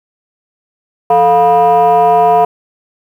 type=tone with frequency modulation; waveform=sine; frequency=707 Hz; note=F5; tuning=21 cents sharp; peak=-4 dBFS; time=1.1-2.45 s; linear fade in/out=5 ms; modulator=267 Hz; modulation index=0.93; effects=tanh soft clip ceiling -2 dBFS + 7-bit